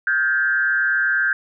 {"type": "tone with frequency modulation", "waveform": "sine", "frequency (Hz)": 1568, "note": "G6", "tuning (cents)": 0, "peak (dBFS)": -16, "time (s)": [0.07, 1.33], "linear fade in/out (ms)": 2, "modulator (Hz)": 132, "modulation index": 0.9, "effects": []}